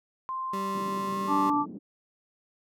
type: tone with pitch glide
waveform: sine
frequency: 1046.5 to 1066.6 Hz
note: C6 to C6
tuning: 0 to +33 cents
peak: -30 dBFS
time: 0.29-1.5 s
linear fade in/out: 0 ms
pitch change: +33 cents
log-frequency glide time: 1.07-1.15 s
type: tone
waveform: 25% pulse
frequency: 195 Hz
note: G3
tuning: 9 cents flat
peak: -29 dBFS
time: 0.53-1.5 s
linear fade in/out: 5 ms
type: band-pass noise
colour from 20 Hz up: white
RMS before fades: -43 dBFS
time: 0.73-1.79 s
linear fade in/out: 20 ms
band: 160 to 320 Hz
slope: 24 dB/octave
type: harmonic tone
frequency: 292.3 Hz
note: D4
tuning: 8 cents flat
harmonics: 1 / 3 / 4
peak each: -27 / -27 / -27 dBFS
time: 1.27-1.66 s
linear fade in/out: 50 ms
effects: none